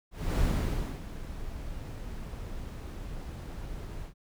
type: noise with ADSR envelope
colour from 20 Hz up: brown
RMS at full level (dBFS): -25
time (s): 0.11-4.14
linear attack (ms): 280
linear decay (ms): 610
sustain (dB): -14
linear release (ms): 100
effects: none